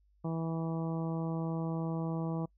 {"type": "harmonic tone", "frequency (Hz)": 163.4, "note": "E3", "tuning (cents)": -15, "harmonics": [1, 2, 3, 4, 5, 6, 7], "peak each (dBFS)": [-33, -39, -43, -45, -47, -49, -50], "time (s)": [0.24, 2.46], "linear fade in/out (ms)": 10, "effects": ["noise-tail reverb RT60 0.1 s tail -26 dB re dry", "added 50 Hz sine -65 dBFS peak until 2.57 s"]}